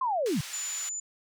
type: linear sweep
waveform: sine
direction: down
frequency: 1083 to 113 Hz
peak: -25 dBFS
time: 0.01-0.41 s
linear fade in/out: 5 ms
type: band-pass noise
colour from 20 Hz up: white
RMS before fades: -41 dBFS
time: 0.26-0.89 s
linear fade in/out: 0 ms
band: 1200 to 6800 Hz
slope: 12 dB/octave
type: tone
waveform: sine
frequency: 7010 Hz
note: A8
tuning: 7 cents flat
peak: -32 dBFS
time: 0.53-1 s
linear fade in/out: 5 ms
effects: none